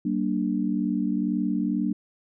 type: chord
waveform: sine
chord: G minor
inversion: none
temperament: equal with one note detuned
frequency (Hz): 191.3 / 233.1 / 293.7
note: G3 / Bb3 / D4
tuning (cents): -42 / 0 / 0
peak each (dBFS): -27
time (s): 0.05-1.93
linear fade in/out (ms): 5
effects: none